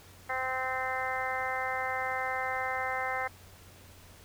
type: harmonic tone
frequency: 259.3 Hz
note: C4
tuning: 15 cents flat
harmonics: 2 / 3 / 4 / 5 / 6 / 7 / 8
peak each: -39 / -35 / -39 / -39 / -40 / -38 / -37 dBFS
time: 0.29-3.28 s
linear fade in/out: 10 ms
effects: added 91 Hz sine -55 dBFS peak until 4.24 s + pink hiss -55 dBFS RMS until 4.24 s